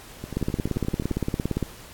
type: two click trains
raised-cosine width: 3 ms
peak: -11 / -19 dBFS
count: 23 / 11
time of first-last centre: 0.37-1.627 / 0.24-1.11 s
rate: 17.5 / 11.5 Hz
effects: pink hiss -45 dBFS RMS until 1.93 s + AAC 64 kbps